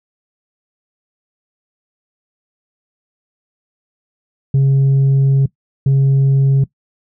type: tone pair in turn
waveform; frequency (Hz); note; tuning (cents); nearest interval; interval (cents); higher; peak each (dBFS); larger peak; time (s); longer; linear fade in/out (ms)
sine; 136.4 / 136.4; C#3 / C#3; -28 / -28; unison; 0; neither; -6; neither; 4.54-5.46 / 5.86-6.64; first; 5
effects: noise-tail reverb RT60 0.1 s tail -20 dB re dry + tanh soft clip ceiling -8 dBFS